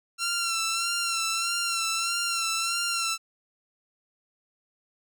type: tone with vibrato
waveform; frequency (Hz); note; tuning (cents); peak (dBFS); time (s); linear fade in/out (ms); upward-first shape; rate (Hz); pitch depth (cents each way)
10% pulse; 1360; F6; -46; -17; 0.18-3.18; 50; sine; 1.6; 40
effects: none